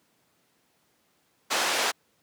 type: band-pass noise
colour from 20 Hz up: pink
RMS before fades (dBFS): -26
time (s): 1.5-1.92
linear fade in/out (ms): 20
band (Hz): 600 to 7300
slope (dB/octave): 12
effects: pink hiss -68 dBFS RMS until 2.22 s + high-pass 150 Hz 12 dB/octave